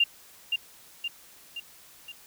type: tone with echo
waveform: sine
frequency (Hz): 2794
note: F7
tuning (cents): 0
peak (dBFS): -18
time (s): 0-0.04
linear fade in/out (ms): 5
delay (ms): 520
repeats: 4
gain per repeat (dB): -5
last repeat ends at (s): 2.12
effects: white hiss -53 dBFS RMS until 2.26 s